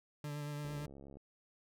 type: tone with vibrato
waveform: 40% pulse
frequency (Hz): 146.83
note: D3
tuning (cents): 0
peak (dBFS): -39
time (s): 0.24-0.86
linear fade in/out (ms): 2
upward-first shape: sine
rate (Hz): 8.8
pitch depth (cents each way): 20
type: click train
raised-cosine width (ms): 2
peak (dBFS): -40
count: 37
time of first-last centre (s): 0.65-1.17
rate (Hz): 69.2
effects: none